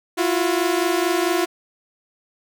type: tone pair together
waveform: sawtooth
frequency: 336.1 / 360.6 Hz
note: E4 / F#4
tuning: +34 / -45 cents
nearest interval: minor second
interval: 121 cents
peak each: -17 dBFS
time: 0.17-1.46 s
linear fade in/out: 20 ms
effects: none